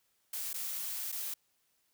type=noise with dropouts; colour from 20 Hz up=blue; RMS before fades=-38 dBFS; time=0.33-1.34 s; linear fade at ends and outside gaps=5 ms; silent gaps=0.532-0.541 / 1.119-1.124 s; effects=white hiss -75 dBFS RMS until 1.93 s